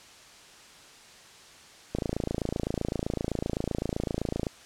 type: click train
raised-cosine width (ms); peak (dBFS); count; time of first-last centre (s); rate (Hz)
2; -15; 71; 1.95-4.468; 27.8
effects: white hiss -51 dBFS RMS until 4.65 s + low-pass 7000 Hz 12 dB/octave